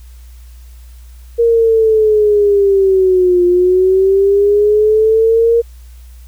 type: linear two-way sweep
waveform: sine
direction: down then up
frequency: 469 to 352.4 to 469 Hz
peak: -7 dBFS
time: 1.38-5.62 s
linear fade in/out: 20 ms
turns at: 3.45 s
effects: added 60 Hz sine -33 dBFS peak until 6.27 s + white hiss -50 dBFS RMS until 6.27 s